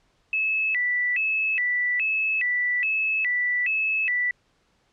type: tone with vibrato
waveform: sine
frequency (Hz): 2261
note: C#7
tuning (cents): +34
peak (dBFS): -21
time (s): 0.33-4.31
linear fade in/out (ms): 2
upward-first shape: square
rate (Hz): 1.2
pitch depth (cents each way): 240
effects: pink hiss -66 dBFS RMS until 4.92 s + low-pass 6000 Hz 12 dB/octave